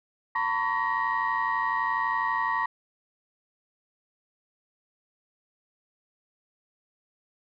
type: tone cluster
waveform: sine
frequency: 910 / 1002 / 1123 / 1888 Hz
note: A#5 / B5 / C#6 / A#6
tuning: -42 / +25 / +22 / +22 cents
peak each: -29 dBFS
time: 0.35-2.66 s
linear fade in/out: 5 ms
effects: tanh soft clip ceiling -17 dBFS